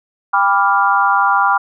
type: chord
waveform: sine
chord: G dominant seventh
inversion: none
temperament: equal with one note detuned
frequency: 797.2 / 987.8 / 1174.7 / 1396.9 Hz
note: G5 / B5 / D6 / F6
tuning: +29 / 0 / 0 / 0 cents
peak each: -16 dBFS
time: 0.33-1.58 s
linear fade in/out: 10 ms
effects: none